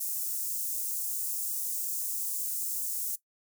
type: high-pass noise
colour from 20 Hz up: white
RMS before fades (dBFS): -33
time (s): 0-3.16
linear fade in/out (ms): 10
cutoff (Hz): 7000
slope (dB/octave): 24
effects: noise-tail reverb RT60 0.1 s tail -17 dB re dry